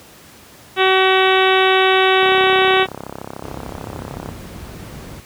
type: harmonic tone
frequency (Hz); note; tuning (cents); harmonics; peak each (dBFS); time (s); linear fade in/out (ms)
378.5; F#4; +39; 1 / 2 / 3 / 4 / 5 / 6 / 7 / 8 / 9 / 10; -15 / -18 / -20 / -21 / -22 / -23 / -23 / -24 / -25 / -25; 0.76-2.87; 50
type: click train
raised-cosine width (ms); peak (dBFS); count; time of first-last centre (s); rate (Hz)
1; -14; 70; 2.23-4.29; 33.5
type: noise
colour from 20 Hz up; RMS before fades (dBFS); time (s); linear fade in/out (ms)
brown; -28; 3.44-5.2; 0
effects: pink hiss -43 dBFS RMS until 5.25 s + high-pass 80 Hz 12 dB/octave